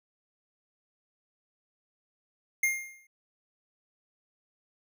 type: tone with exponential decay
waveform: square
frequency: 2121 Hz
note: C7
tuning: 23 cents sharp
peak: -22 dBFS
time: 2.63-3.07 s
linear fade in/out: 5 ms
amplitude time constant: 94 ms
effects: none